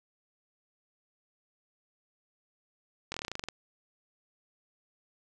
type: slowing click train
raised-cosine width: 0.2 ms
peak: -18 dBFS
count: 12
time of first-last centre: 3.12-3.486 s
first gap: 22 ms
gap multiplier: 1.08
effects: none